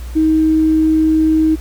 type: tone with tanh clipping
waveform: triangle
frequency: 315.2 Hz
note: D#4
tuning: 23 cents sharp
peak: -9 dBFS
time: 0.15-1.56 s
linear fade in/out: 20 ms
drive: 3 dB
effects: added 60 Hz sine -24 dBFS peak until 1.6 s + pink hiss -40 dBFS RMS until 1.6 s